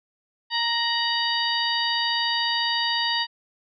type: harmonic tone with a mistuned harmonic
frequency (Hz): 934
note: A#5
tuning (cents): +3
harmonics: 1 / 2 / 3 / 4 / 5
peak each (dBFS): -28 / -28 / -28 / -28 / -28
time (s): 0.5-3.27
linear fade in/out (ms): 50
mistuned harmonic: 3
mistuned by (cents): +89
effects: none